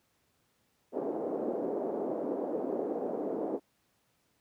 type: band-pass noise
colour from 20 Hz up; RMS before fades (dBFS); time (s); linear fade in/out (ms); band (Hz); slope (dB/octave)
white; -34; 0.92-3.6; 50; 260 to 560; 24
effects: pink hiss -73 dBFS RMS until 4.4 s + high-pass 80 Hz 12 dB/octave